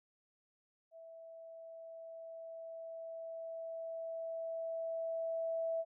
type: tone with level ramp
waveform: sine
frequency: 657 Hz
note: E5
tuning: 6 cents flat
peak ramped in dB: -51 to -33 dBFS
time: 0.91-5.85 s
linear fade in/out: 50 ms
effects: none